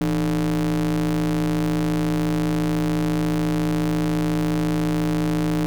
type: ring-modulated tone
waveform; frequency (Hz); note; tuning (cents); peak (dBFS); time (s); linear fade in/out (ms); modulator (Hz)
square; 69.3; C#2; 0; -17; 0.01-5.66; 0; 235
effects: none